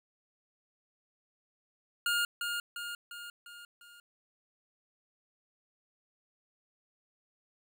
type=tone with echo; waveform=25% pulse; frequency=1416 Hz; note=F6; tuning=23 cents sharp; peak=-24 dBFS; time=2.06-2.25 s; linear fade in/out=2 ms; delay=350 ms; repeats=5; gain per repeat=-5 dB; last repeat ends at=4 s; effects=11-bit